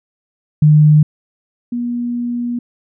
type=tone pair in turn; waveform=sine; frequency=151.5 / 240.5 Hz; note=D#3 / B3; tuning=-46 / -46 cents; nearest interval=minor sixth; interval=800 cents; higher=second; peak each=-5 / -17 dBFS; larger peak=first; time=0.62-1.03 / 1.72-2.59 s; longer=second; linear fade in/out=5 ms; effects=none